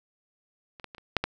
clicks, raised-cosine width 0.3 ms, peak -29 / -22 / -26 / -30 / -6 / -11 dBFS, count 6, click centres 0.798 / 0.843 / 0.948 / 0.982 / 1.167 / 1.24 s, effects none

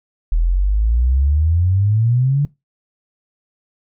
sine exponential sweep, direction up, 39.42 to 146.83 Hz, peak -12 dBFS, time 0.32-2.45 s, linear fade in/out 0 ms, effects noise-tail reverb RT60 0.2 s tail -21 dB re dry

